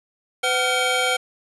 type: tone cluster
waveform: square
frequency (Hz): 506 / 750 / 1398 / 2273 / 3181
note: B4 / F#5 / F6 / C#7 / G7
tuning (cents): +42 / +23 / +1 / +43 / +25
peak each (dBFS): -26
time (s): 0.43-1.17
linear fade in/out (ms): 10
effects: resampled to 24000 Hz + 7-bit